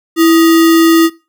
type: tone with sample-and-hold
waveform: sine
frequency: 329.6 Hz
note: E4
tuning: in tune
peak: -4 dBFS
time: 0.16-1.1 s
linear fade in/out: 50 ms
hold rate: 1575 Hz
effects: noise-tail reverb RT60 0.3 s tail -20 dB re dry